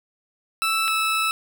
20% pulse tone pair in turn, 1318.5 / 1310.1 Hz, E6 / E6, 0 / -11 cents, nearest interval unison, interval 11 cents, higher first, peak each -15 dBFS, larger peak neither, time 0.62-0.88 / 0.88-1.31 s, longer second, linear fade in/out 0 ms, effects none

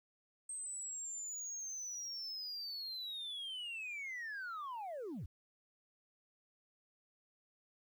sine linear sweep, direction down, 8380 to 61.74 Hz, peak -39 dBFS, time 0.49-5.26 s, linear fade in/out 5 ms, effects tanh soft clip ceiling -40 dBFS + 12-bit

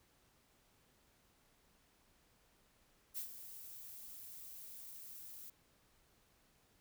violet noise with ADSR envelope, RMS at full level -41 dBFS, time 3.14-5.5 s, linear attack 36 ms, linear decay 99 ms, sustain -11 dB, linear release 5 ms, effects pink hiss -72 dBFS RMS until 6.8 s

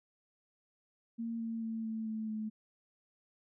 sine tone with pitch steps, 230 / 227.2 / 224.5 / 221.8 / 219.1 / 216.5 Hz, A#3 / A#3 / A3 / A3 / A3 / A3, -23 / -44 / +35 / +14 / -7 / -28 cents, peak -35 dBFS, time 1.18-2.5 s, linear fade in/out 20 ms, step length 220 ms, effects none

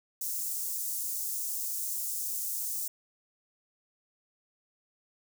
white high-pass noise, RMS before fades -34 dBFS, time 0.21-2.88 s, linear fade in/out 5 ms, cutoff 6400 Hz, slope 24 dB/octave, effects none

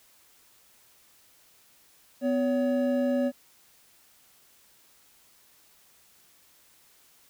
triangle tone pair together, 251.2 / 564 Hz, B3 / C#5, +30 / +30 cents, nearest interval octave + major second, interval 1400 cents, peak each -23 / -25 dBFS, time 2.21-3.32 s, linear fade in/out 50 ms, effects white hiss -60 dBFS RMS until 7.29 s

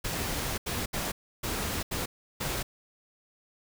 pink noise bursts at uneven times, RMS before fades -32 dBFS, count 6, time 0.04-0.58 / 0.66-0.86 / 0.93-1.12 / 1.43-1.83 / 1.91-2.06 / 2.4-2.63 s, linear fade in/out 10 ms, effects none

